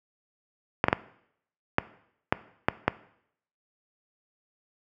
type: clicks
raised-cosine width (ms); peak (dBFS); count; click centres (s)
0.5; -4; 7; 0.841 / 0.884 / 0.929 / 1.784 / 2.325 / 2.685 / 2.88
effects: noise-tail reverb RT60 0.7 s tail -18 dB re dry + high-pass 80 Hz 12 dB/octave